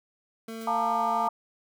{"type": "tone", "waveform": "25% pulse", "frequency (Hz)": 224.8, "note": "A3", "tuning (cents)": 37, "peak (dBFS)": -32, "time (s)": [0.48, 1.28], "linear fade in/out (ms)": 5}
{"type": "noise with exponential decay", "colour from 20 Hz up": "white", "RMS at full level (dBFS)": -46, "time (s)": [0.61, 0.77], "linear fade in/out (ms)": 2, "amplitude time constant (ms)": 34}
{"type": "chord", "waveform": "sine", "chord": "Bb major seventh", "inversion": "second", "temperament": "equal with one note detuned", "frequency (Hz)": [698.5, 880, 932.3, 1198.6], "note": ["F5", "A5", "Bb5", "D6"], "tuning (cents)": [0, 0, 0, 35], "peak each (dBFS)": [-29, -29, -30, -29], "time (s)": [0.67, 1.29], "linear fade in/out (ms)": 5}
{"effects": []}